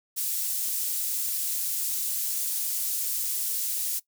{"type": "high-pass noise", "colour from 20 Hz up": "pink", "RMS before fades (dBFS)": -29, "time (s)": [0.16, 4], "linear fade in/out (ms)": 20, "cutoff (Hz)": 9300, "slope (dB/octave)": 12, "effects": ["noise-tail reverb RT60 0.1 s tail -19 dB re dry"]}